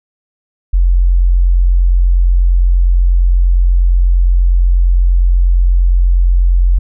sine tone, 44.25 Hz, F1, 23 cents sharp, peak -6 dBFS, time 0.73-6.79 s, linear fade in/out 10 ms, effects none

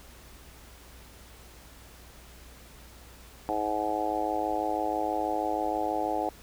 harmonic tone, 106.2 Hz, G#2, 39 cents sharp, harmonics 3 / 4 / 5 / 6 / 7 / 8, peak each -34 / -37 / -35 / -36 / -31 / -33 dBFS, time 3.49-6.29 s, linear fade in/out 0 ms, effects added 60 Hz sine -52 dBFS peak until 6.42 s + pink hiss -52 dBFS RMS until 6.42 s

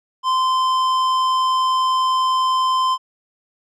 sine tone with tanh clipping, 1035 Hz, C6, 19 cents flat, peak -17 dBFS, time 0.23-2.98 s, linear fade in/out 50 ms, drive 12 dB, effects none

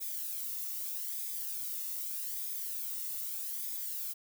violet noise with flanger, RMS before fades -38 dBFS, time 0-4.14 s, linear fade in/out 20 ms, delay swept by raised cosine 0.69 to 1.27 ms, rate 0.81 Hz, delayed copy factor -0.55, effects none

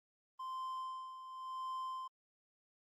triangle tone with tremolo, 1040 Hz, C6, 11 cents flat, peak -37 dBFS, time 0.39-2.08 s, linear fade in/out 10 ms, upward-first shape sine, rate 0.91 Hz, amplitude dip 65%, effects Opus 32 kbps

